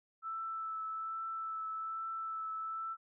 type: tone with vibrato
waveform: sine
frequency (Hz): 1318.5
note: E6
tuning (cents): 0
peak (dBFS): -37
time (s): 0.22-2.97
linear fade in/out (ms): 50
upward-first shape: triangle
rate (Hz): 1.2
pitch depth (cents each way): 16
effects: none